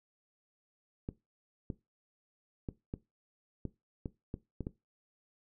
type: clicks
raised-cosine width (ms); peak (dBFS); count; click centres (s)
3; -24; 9; 1.089 / 1.702 / 2.688 / 2.939 / 3.653 / 4.058 / 4.341 / 4.607 / 4.669
effects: noise-tail reverb RT60 0.2 s tail -17 dB re dry